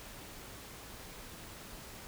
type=silence; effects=pink hiss -49 dBFS RMS until 2.07 s